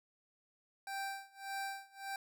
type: tone with tremolo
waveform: 25% pulse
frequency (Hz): 784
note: G5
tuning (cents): 0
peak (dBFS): -34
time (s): 0.87-2.16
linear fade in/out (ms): 2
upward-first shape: sine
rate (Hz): 1.7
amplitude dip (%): 95
effects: none